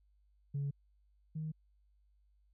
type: tone pair in turn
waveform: sine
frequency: 141 / 156.26 Hz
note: C#3 / D#3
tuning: +30 / +8 cents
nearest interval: major second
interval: 178 cents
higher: second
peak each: -32 / -36 dBFS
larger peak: first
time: 0.54-0.71 / 1.35-1.52 s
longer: neither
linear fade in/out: 10 ms
effects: tanh soft clip ceiling -31 dBFS + added 50 Hz sine -67 dBFS peak until 2.53 s